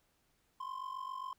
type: ring-modulated tone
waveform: triangle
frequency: 1045 Hz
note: C6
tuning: 2 cents flat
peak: -35 dBFS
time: 0.6-1.33 s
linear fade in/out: 2 ms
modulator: 23.7 Hz
effects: pink hiss -75 dBFS RMS until 1.38 s